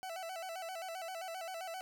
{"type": "tone with vibrato", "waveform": "40% pulse", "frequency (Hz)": 706, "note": "F5", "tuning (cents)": 19, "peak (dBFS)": -40, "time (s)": [0.03, 1.81], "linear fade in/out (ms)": 0, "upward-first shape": "square", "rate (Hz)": 7.6, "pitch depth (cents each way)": 110, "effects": []}